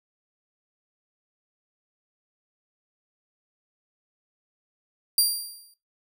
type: tone with exponential decay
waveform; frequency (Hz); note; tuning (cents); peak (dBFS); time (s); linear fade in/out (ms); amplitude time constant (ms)
15% pulse; 4746; D8; +17; -9; 5.18-5.74; 2; 120
effects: noise-tail reverb RT60 0.2 s tail -20 dB re dry